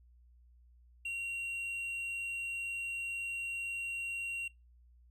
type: tone with hard clipping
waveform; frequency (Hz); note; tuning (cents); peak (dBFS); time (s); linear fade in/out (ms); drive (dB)
sine; 2751; F7; -27; -36; 1.05-4.48; 5; 3
effects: noise-tail reverb RT60 0.2 s tail -21 dB re dry + added 60 Hz sine -59 dBFS peak until 5.1 s